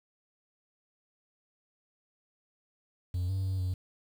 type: tone with pitch steps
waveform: triangle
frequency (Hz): 89.7 / 95.8 / 94.8 / 92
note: F2 / G2 / F#2 / F#2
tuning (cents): +47 / -39 / +43 / -9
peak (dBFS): -26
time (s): 3.14-3.74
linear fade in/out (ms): 5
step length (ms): 150
effects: tanh soft clip ceiling -22 dBFS + 9-bit